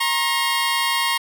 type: tone pair together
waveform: 15% pulse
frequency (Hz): 940.1 / 1078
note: A#5 / C#6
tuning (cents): +14 / -49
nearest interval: major second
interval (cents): 237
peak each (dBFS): -15 / -15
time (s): 0-1.18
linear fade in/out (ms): 10
effects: none